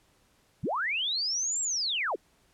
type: linear two-way sweep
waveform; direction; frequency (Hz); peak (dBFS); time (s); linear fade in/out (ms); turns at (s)
sine; up then down; 73.42 to 7650 to 264.8; -27; 0.63-2.16; 10; 1.61
effects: pink hiss -66 dBFS RMS until 2.53 s + low-pass 12000 Hz 12 dB/octave